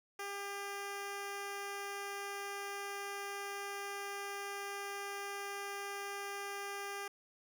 10% pulse tone, 400.4 Hz, G4, 37 cents sharp, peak -32 dBFS, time 0.19-7.08 s, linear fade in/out 5 ms, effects none

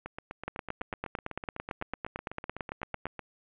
two click trains, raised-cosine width 0.5 ms, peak -18 / -23 dBFS, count 24 / 26, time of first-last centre 0.48-3.056 / 0.06-3.193 s, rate 8.93 / 7.98 Hz, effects resampled to 8000 Hz + 10-bit

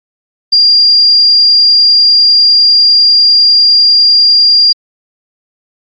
sine tone, 4790 Hz, D8, 33 cents sharp, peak -3 dBFS, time 0.52-4.73 s, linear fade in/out 10 ms, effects AAC 48 kbps

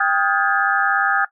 sine tone cluster, 789 / 1254 / 1426 / 1618 / 1715 Hz, G5 / D#6 / F6 / G#6 / A6, +11 / +13 / +36 / -46 / -45 cents, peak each -21 dBFS, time 0-1.25 s, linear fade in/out 5 ms, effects noise-tail reverb RT60 0.1 s tail -17 dB re dry

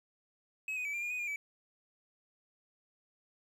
triangle tone with pitch steps, 2562 / 2491 / 2295 / 2384 / 2424 / 2490 / 2415 / 2296 Hz, E7 / D#7 / D7 / D7 / D#7 / D#7 / D7 / D7, -50 / +1 / -40 / +25 / -46 / +1 / +48 / -40 cents, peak -33 dBFS, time 0.68-1.36 s, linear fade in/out 2 ms, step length 85 ms, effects 11-bit

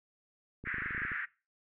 clicks, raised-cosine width 3 ms, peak -32 dBFS, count 12, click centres 0.64 / 0.673 / 0.743 / 0.783 / 0.821 / 0.86 / 0.908 / 0.948 / 0.979 / 1.019 / 1.051 / 1.118 s
pink band-pass noise, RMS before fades -37 dBFS, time 0.65-1.26 s, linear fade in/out 20 ms, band 1500 to 2000 Hz, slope 48 dB/octave
effects noise-tail reverb RT60 0.3 s tail -20 dB re dry

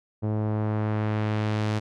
sawtooth tone with low-pass filter sweep, 107 Hz, A2, 48 cents flat, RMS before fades -26 dBFS, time 0.22-1.8 s, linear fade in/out 20 ms, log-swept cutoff 610 to 6000 Hz, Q 0.77, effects none

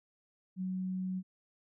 sine tone, 186 Hz, F#3, 9 cents sharp, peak -33 dBFS, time 0.56-1.23 s, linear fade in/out 50 ms, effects none

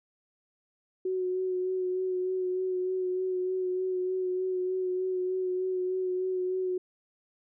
sine tone with vibrato, 369.6 Hz, F#4, 2 cents flat, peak -27 dBFS, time 1.05-6.78 s, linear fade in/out 5 ms, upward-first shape sine, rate 3.3 Hz, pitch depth 21 cents each way, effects none

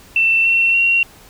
sine tone with pitch steps, 2681 / 2712 / 2744 Hz, E7 / E7 / F7, +29 / +49 / -31 cents, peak -11 dBFS, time 0.16-1.03 s, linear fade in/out 2 ms, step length 290 ms, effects pink hiss -44 dBFS RMS until 1.29 s

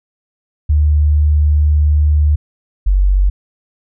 sine tone pair in turn, 74.8 / 47.5 Hz, D2 / F#1, +32 / +46 cents, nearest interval minor sixth, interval 786 cents, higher first, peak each -8 / -8 dBFS, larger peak neither, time 0.69-2.36 / 2.86-3.3 s, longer first, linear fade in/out 10 ms, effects none

